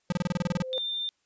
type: tone with exponential growth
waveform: sine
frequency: 517 Hz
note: C5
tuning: 21 cents flat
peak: -28 dBFS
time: 0.09-0.78 s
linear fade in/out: 0 ms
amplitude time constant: 150 ms
type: tone bursts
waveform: square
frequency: 177.4 Hz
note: F3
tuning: 27 cents sharp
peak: -25 dBFS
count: 11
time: 0.1-0.623 s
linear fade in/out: 2 ms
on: 23 ms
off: 27 ms
type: tone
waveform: sine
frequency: 3594 Hz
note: A7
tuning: 36 cents sharp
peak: -29 dBFS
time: 0.73-1.09 s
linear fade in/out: 0 ms
effects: white hiss -73 dBFS RMS until 1.25 s + resampled to 16000 Hz